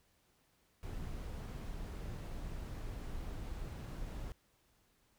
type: noise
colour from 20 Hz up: brown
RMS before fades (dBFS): -43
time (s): 0.83-4.32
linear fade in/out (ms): 0
effects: pink hiss -73 dBFS RMS until 5.18 s